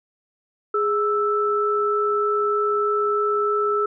sine tone pair together, 415.3 / 1318.5 Hz, G#4 / E6, 0 / 0 cents, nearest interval octave + minor sixth, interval 2000 cents, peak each -21 dBFS, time 0.74-3.86 s, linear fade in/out 5 ms, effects none

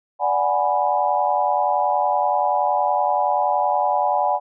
sine chord, G# half-diminished seventh, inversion second, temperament equal, 587.3 / 740 / 830.6 / 987.8 Hz, D5 / F#5 / G#5 / B5, 0 / 0 / 0 / 0 cents, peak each -24 / -21 / -21 / -24 dBFS, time 0.19-4.4 s, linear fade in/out 50 ms, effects none

